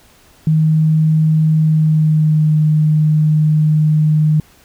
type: tone with pitch glide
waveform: sine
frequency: 156.9 to 153.76 Hz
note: D#3 to D#3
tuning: +15 to -20 cents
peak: -9 dBFS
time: 0.47-4.4 s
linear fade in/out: 2 ms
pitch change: -35 cents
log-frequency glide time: 1.57-2.55 s
effects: pink hiss -48 dBFS RMS until 4.64 s